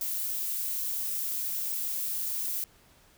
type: noise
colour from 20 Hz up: violet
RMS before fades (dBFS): -32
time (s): 0.01-2.64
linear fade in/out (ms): 2
effects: pink hiss -60 dBFS RMS until 3.17 s